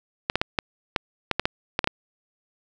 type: clicks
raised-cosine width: 0.3 ms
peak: -5 dBFS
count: 11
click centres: 0.299 / 0.356 / 0.415 / 0.588 / 0.962 / 1.313 / 1.396 / 1.455 / 1.791 / 1.843 / 1.874 s
effects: none